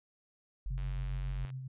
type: tone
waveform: sine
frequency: 46.71 Hz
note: F#1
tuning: 17 cents sharp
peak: -34 dBFS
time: 0.66-1.45 s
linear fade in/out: 0 ms
type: tone with tremolo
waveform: sine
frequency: 130.81 Hz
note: C3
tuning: in tune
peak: -37 dBFS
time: 0.7-1.68 s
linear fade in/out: 10 ms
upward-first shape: sine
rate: 7.3 Hz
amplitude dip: 35%
type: click train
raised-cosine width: 0.3 ms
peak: -37 dBFS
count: 70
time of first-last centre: 0.78-1.503 s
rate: 95.5 Hz
effects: resampled to 8000 Hz